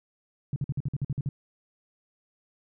sine tone bursts, 138.7 Hz, C#3, 1 cent sharp, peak -25 dBFS, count 10, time 0.53-1.29 s, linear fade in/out 2 ms, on 31 ms, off 50 ms, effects none

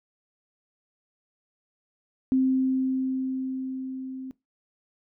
sine tone with level ramp, 261.6 Hz, C4, in tune, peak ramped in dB -18 to -34 dBFS, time 2.32-4.31 s, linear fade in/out 0 ms, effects noise-tail reverb RT60 0.2 s tail -20 dB re dry

